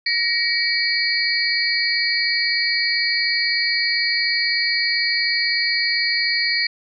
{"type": "tone cluster", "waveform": "sine", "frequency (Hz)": [1890, 2278, 4291, 4653], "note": ["A#6", "C#7", "C8", "D8"], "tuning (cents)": [23, 47, 43, -17], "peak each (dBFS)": -23, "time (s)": [0.06, 6.67], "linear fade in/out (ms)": 5, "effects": []}